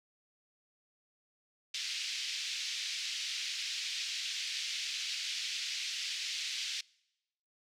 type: band-pass noise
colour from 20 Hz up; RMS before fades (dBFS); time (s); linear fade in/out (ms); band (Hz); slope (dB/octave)
white; -38; 1.74-6.81; 5; 2300 to 5300; 24
effects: noise-tail reverb RT60 0.9 s tail -25 dB re dry